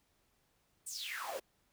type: noise with high-pass filter sweep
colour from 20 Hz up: pink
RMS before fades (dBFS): -42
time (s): 0.86-1.4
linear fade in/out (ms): 10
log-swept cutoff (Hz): 9000 to 420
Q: 8.8
effects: pink hiss -75 dBFS RMS until 1.72 s